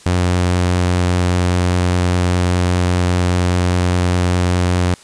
sawtooth tone, 89.5 Hz, F2, 43 cents sharp, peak -9 dBFS, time 0.06-4.94 s, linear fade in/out 0 ms, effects white hiss -43 dBFS RMS until 5.03 s + resampled to 22050 Hz

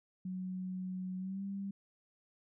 sine tone with pitch glide, 185 to 197.14 Hz, F#3 to G3, 0 to +10 cents, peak -37 dBFS, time 0.25-1.71 s, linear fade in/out 5 ms, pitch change +110 cents, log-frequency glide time 1.18-1.43 s, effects none

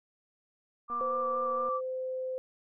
sine tone with vibrato, 1174.7 Hz, D6, in tune, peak -30 dBFS, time 0.88-1.81 s, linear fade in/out 50 ms, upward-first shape square, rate 4.3 Hz, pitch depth 14 cents each way
click train, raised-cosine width 1 ms, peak -35 dBFS, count 191, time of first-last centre 0.9-1.688 s, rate 241 Hz
sine tone, 516 Hz, C5, 24 cents flat, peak -32 dBFS, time 1.01-2.38 s, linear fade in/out 0 ms
effects none

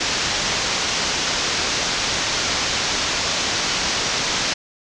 white low-pass noise, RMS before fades -22 dBFS, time 0-4.54 s, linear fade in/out 10 ms, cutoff 6500 Hz, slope 48 dB/octave, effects none

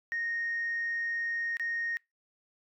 sine tone with dropouts, 1858 Hz, A#6, 6 cents flat, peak -29 dBFS, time 0.12-1.97 s, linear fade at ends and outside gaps 0 ms, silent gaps 1.569-1.597 s, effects noise-tail reverb RT60 0.2 s tail -25 dB re dry + tanh soft clip ceiling -26 dBFS

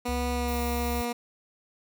15% pulse tone with pitch glide, 244.4 to 239.2 Hz, B3 to A#3, -18 to +45 cents, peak -22 dBFS, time 0.05-1.13 s, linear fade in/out 10 ms, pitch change -37 cents, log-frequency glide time 0.32-0.62 s
sine tone, 68.4 Hz, C#2, 23 cents flat, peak -30 dBFS, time 0.08-1.02 s, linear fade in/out 10 ms
violet noise, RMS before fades -41 dBFS, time 0.48-1.05 s, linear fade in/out 2 ms
effects none

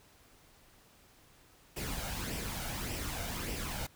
pink noise with flanger, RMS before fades -38 dBFS, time 1.76-3.87 s, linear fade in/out 10 ms, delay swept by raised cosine 0.37 to 1.37 ms, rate 1.7 Hz, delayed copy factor +0.5, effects pink hiss -62 dBFS RMS until 3.95 s

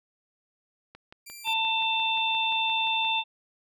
click train, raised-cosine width 0.3 ms, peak -29 dBFS, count 13, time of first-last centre 0.95-3.048 s, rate 5.72 Hz
10% pulse tone, 2363 Hz, D7, 10 cents sharp, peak -33 dBFS, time 1.26-1.54 s, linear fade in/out 10 ms
harmonic tone, 892 Hz, A5, 23 cents sharp, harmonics 1 / 3 / 4, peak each -28 / -28 / -28 dBFS, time 1.44-3.24 s, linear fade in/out 50 ms
effects none

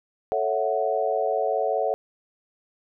sine chord, F# minor seventh, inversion first, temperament equal, 440 / 554.4 / 659.3 / 740 Hz, A4 / C#5 / E5 / F#5, 0 / 0 / 0 / 0 cents, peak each -27 dBFS, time 0.32-1.94 s, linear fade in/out 0 ms, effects none

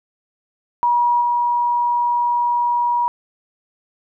sine tone with level steps, 960 Hz, B5, 49 cents flat, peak -13 / -15 dBFS, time 0.83-3.08 s, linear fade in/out 0 ms, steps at 1.21 s, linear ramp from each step 5 ms, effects none

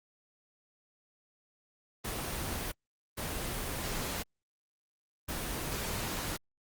pink noise bursts at uneven times, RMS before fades -36 dBFS, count 3, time 2.04-2.72 / 3.17-4.23 / 5.28-6.37 s, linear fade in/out 10 ms, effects Opus 24 kbps

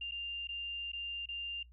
sine tone with dropouts, 2794 Hz, F7, in tune, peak -37 dBFS, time 0.01-1.63 s, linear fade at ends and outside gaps 5 ms, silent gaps 0.112-0.119 / 0.473-0.489 / 0.919-0.932 / 1.258-1.287 s, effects noise-tail reverb RT60 0.1 s tail -21 dB re dry + added 60 Hz sine -55 dBFS peak until 1.72 s

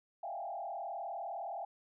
sine tone with frequency modulation, 740 Hz, F#5, in tune, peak -38 dBFS, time 0.23-1.65 s, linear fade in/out 5 ms, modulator 39.6 Hz, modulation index 2.2, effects none

